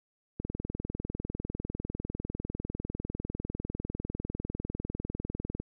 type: click train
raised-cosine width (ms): 3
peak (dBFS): -21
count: 105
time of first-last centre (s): 0.4-5.6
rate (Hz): 20
effects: none